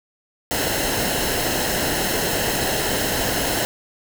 pink noise with comb filter, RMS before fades -22 dBFS, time 0.51-3.65 s, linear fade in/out 0 ms, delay 0.85 ms, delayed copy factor -0.6, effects none

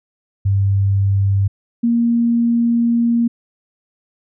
sine tone pair in turn, 98.6 / 234.5 Hz, G2 / A#3, +11 / +11 cents, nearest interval octave + minor third, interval 1500 cents, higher second, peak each -12 dBFS, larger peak neither, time 0.45-1.48 / 1.83-3.28 s, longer second, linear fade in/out 10 ms, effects none

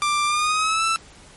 sawtooth tone with pitch glide, 1182 to 1326.8 Hz, D6 to E6, +11 to +11 cents, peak -15 dBFS, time 0.02-0.96 s, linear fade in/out 0 ms, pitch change +200 cents, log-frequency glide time 0.26-0.84 s, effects pink hiss -47 dBFS RMS until 1.36 s + MP3 48 kbps

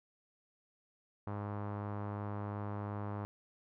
sawtooth tone with low-pass filter, 102.8 Hz, G#2, 17 cents flat, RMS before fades -40 dBFS, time 1.27-3.25 s, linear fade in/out 0 ms, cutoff 1100 Hz, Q 2, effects none

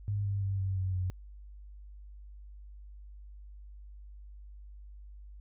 sine tone with pitch steps, 102 / 99.84 / 97.73 / 95.67 / 93.64 / 91.66 Hz, G#2 / G2 / G2 / G2 / F#2 / F#2, -31 / +32 / -5 / -42 / +21 / -16 cents, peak -29 dBFS, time 0.08-1.1 s, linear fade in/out 0 ms, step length 170 ms, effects added 50 Hz sine -46 dBFS peak until 5.4 s

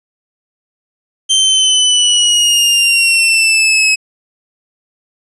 sawtooth exponential sweep, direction down, 3136 to 2556 Hz, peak -5 dBFS, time 1.29-3.96 s, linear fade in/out 20 ms, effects resampled to 24000 Hz

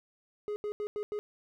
triangle tone bursts at uneven times, 417.3 Hz, G#4, 8 cents sharp, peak -30 dBFS, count 5, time 0.48-0.56 / 0.64-0.72 / 0.8-0.87 / 0.96-1.03 / 1.12-1.19 s, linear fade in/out 0 ms, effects none

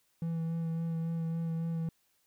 triangle tone with vibrato, 164.81 Hz, E3, in tune, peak -29 dBFS, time 0.22-1.89 s, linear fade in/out 2 ms, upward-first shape sine, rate 3.6 Hz, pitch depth 16 cents each way, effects white hiss -73 dBFS RMS until 2.26 s

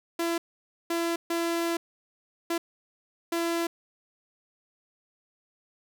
sawtooth tone bursts at uneven times, 337.1 Hz, E4, 39 cents sharp, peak -22 dBFS, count 5, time 0.19-0.38 / 0.9-1.16 / 1.3-1.77 / 2.5-2.58 / 3.32-3.67 s, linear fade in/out 5 ms, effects none

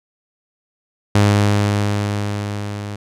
sawtooth tone with level ramp, 102.7 Hz, G#2, 19 cents flat, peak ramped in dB -6 to -22 dBFS, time 1.15-2.96 s, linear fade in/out 5 ms, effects low-pass 9000 Hz 12 dB/octave

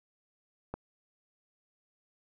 click, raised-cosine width 1 ms, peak -22 dBFS, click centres 0.74 s, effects none

